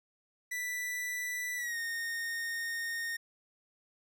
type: tone with pitch glide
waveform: 45% pulse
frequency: 1975.5 to 1843.2 Hz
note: B6 to A#6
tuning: 0 to -20 cents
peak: -34 dBFS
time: 0.51-3.17 s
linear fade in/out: 10 ms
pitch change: -120 cents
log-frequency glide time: 1.56-1.78 s
effects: none